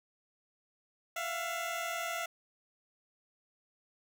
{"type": "tone pair together", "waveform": "15% pulse", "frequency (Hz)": [672, 712], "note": ["E5", "F5"], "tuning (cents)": [33, 33], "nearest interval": "minor second", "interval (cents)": 100, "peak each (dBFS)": [-30, -33], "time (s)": [1.16, 2.26], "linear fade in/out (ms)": 5, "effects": []}